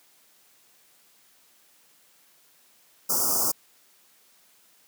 white band-stop noise, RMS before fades -24 dBFS, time 3.09-3.52 s, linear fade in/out 10 ms, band 1400 to 4900 Hz, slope 96 dB/octave, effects white hiss -60 dBFS RMS until 4.87 s + high-pass 150 Hz 12 dB/octave

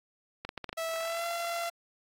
clicks, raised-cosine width 0.3 ms, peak -21 dBFS, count 6, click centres 0.45 / 0.491 / 0.577 / 0.643 / 0.692 / 0.729 s
sawtooth tone with pitch glide, 655 to 682.4 Hz, E5 to F5, -11 to -40 cents, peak -28 dBFS, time 0.77-1.7 s, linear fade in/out 10 ms, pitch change +71 cents, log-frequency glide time 0.99-1.26 s
effects AAC 48 kbps

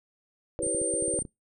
sine chord, C# half-diminished seventh, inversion first, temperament just, 332.6 / 399.1 / 498.9 / 554.4 Hz, E4 / G4 / B4 / C#5, +16 / +31 / +17 / 0 cents, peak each -34 / -36 / -33 / -35 dBFS, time 0.59-1.19 s, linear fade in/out 0 ms
clicks, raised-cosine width 3 ms, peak -27 dBFS, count 12, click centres 0.592 / 0.632 / 0.667 / 0.747 / 0.816 / 0.939 / 1.024 / 1.081 / 1.139 / 1.19 / 1.221 / 1.252 s
sine tone, 8870 Hz, C#9, in tune, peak -28 dBFS, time 0.62-1.23 s, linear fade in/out 10 ms
effects noise-tail reverb RT60 0.2 s tail -25 dB re dry

